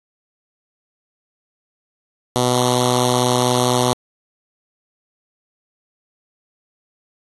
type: tone with notch filter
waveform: 5% pulse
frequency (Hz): 124.3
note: B2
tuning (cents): +12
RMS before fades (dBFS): -17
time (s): 2.36-3.93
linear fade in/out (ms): 0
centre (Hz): 1600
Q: 0.81
effects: AAC 32 kbps